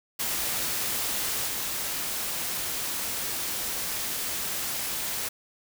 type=noise with level steps; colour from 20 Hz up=white; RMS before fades=-29 / -31 dBFS; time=0.19-5.29 s; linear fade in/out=10 ms; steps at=1.47 s; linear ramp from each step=10 ms; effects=none